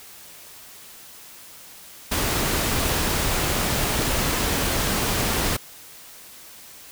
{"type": "noise", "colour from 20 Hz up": "pink", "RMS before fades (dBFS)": -23, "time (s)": [2.11, 5.57], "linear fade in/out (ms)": 10, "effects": ["white hiss -44 dBFS RMS until 6.91 s"]}